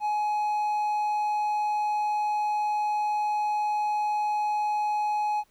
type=tone; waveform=triangle; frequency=841 Hz; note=G#5; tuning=22 cents sharp; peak=-22 dBFS; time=0-5.44 s; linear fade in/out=50 ms; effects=pink hiss -66 dBFS RMS until 5.5 s